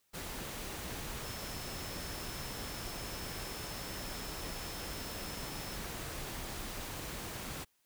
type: tone in noise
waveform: sine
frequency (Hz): 5274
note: E8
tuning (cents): 0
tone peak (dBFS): -50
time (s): 1.23-5.77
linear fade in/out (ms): 20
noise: pink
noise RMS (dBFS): -42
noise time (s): 0.13-7.65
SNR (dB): -11
effects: white hiss -75 dBFS RMS until 7.85 s